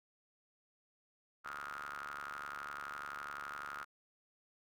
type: ring-modulated tone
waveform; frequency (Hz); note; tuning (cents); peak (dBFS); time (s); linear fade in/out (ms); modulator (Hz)
sawtooth; 71.8; D2; -39; -36; 1.44-3.85; 20; 1340
effects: none